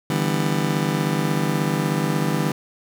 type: chord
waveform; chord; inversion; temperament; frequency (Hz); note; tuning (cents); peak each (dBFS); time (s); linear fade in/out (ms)
30% pulse; E minor seventh; third; just; 148.33 / 164.81 / 197.78 / 247.2; D3 / E3 / G3 / B3; +18 / 0 / +16 / +2; -21 / -23 / -23 / -26; 0.1-2.52; 2
effects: none